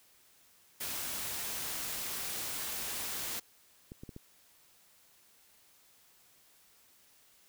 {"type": "noise", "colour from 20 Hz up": "white", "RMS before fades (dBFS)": -38, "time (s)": [0.8, 3.4], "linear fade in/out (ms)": 10}
{"type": "clicks", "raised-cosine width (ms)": 3, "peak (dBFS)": -32, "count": 4, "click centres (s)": [3.919, 4.035, 4.092, 4.164]}
{"effects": ["white hiss -64 dBFS RMS until 7.48 s"]}